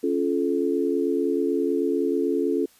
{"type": "chord", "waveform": "sine", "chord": "Db augmented", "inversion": "none", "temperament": "just", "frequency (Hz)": [277.2, 346.5, 433.1], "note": ["Db4", "F4", "A4"], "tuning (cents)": [0, -14, -27], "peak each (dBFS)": -25, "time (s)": [0.03, 2.66], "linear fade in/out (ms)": 10, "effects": ["white hiss -57 dBFS RMS until 2.79 s", "resampled to 32000 Hz"]}